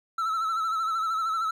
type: tone with vibrato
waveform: triangle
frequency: 1316 Hz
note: E6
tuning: 3 cents flat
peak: -23 dBFS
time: 0.18-1.51 s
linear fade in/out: 5 ms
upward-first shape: sine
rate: 13 Hz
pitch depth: 53 cents each way
effects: none